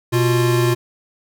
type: tone pair together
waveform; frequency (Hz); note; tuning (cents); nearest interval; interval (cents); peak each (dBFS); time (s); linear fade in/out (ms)
square; 123.7 / 349.9; B2 / F4; +3 / +3; octave + tritone; 1800; -17 / -18; 0.12-0.75; 20
effects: none